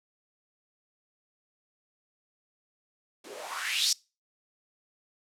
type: noise with band-pass filter sweep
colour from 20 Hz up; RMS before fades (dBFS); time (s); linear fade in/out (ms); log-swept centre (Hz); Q
blue; -31; 3.24-3.93; 5; 300 to 5600; 3.9
effects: noise-tail reverb RT60 0.3 s tail -25 dB re dry + low-pass 12000 Hz 12 dB/octave